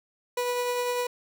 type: tone with tremolo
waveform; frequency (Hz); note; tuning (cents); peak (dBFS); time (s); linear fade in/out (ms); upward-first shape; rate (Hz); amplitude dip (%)
30% pulse; 490.2; B4; -13; -22; 0.37-1.07; 5; triangle; 10; 30
effects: none